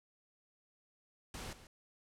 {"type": "noise with echo", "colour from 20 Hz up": "pink", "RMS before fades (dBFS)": -45, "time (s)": [1.34, 1.53], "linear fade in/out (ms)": 2, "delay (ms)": 140, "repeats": 1, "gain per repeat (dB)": -13, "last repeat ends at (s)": 1.67, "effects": ["low-pass 10000 Hz 12 dB/octave"]}